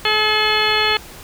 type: harmonic tone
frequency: 428.8 Hz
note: A4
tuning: 45 cents flat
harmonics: 1 / 2 / 3 / 4 / 5 / 6 / 7 / 8 / 10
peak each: -23 / -23 / -23 / -23 / -23 / -23 / -23 / -23 / -23 dBFS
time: 0.05-0.97 s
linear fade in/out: 2 ms
effects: pink hiss -38 dBFS RMS until 1.23 s